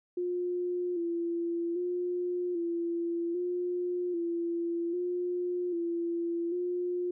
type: tone with vibrato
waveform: sine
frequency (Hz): 347.8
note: F4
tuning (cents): -7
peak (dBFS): -29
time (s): 0.17-7.11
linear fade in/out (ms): 5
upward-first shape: square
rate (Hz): 0.63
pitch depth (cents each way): 40
effects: none